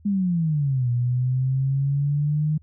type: exponential two-way sweep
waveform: sine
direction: down then up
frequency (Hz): 207.7 to 120.3 to 154.7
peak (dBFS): -19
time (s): 0.05-2.58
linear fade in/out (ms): 10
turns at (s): 0.9
effects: added 80 Hz sine -49 dBFS peak until 2.62 s